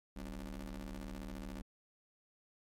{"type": "ring-modulated tone", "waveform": "25% pulse", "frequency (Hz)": 73.8, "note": "D2", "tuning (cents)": 9, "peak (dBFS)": -36, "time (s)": [0.16, 1.62], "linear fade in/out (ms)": 5, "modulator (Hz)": 118, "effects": ["MP3 64 kbps"]}